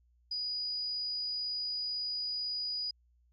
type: tone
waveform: sine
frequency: 4921 Hz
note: D#8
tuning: 20 cents flat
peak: -33 dBFS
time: 0.31-2.91 s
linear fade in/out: 5 ms
effects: added 60 Hz sine -65 dBFS peak until 3.32 s